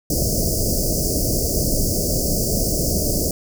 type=band-stop noise; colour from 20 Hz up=pink; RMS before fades=-20 dBFS; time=0.1-3.31 s; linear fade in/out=2 ms; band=670 to 4700 Hz; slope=96 dB/octave; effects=none